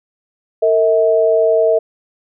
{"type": "tone pair together", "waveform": "sine", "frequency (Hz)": [454.7, 643], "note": ["A#4", "E5"], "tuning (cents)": [-43, -43], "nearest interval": "tritone", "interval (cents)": 600, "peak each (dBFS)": [-13, -12], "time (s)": [0.62, 1.79], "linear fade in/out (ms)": 10, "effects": []}